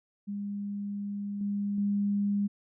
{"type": "tone with level steps", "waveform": "sine", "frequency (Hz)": 202.6, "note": "G#3", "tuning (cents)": -43, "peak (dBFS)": [-32, -28, -25], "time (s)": [0.27, 2.48], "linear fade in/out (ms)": 20, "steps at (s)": [1.41, 1.78], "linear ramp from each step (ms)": 2, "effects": []}